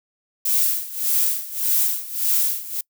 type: noise with tremolo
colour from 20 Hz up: violet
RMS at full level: -18 dBFS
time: 0.45-2.81 s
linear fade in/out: 5 ms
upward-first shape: sine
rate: 1.7 Hz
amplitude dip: 85%
effects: noise-tail reverb RT60 0.1 s tail -26 dB re dry